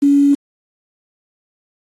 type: tone with quantisation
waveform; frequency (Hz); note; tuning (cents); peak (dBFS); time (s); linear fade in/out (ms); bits
sine; 283; C#4; +36; -8; 0.02-0.35; 10; 6
effects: AAC 32 kbps